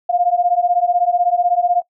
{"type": "beating tone pair", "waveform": "sine", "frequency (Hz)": [698.5, 714.5], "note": ["F5", "F5"], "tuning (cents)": [0, 39], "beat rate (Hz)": 16, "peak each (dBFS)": -16, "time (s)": [0.09, 1.82], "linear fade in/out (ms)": 10, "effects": ["noise-tail reverb RT60 0.1 s tail -23 dB re dry"]}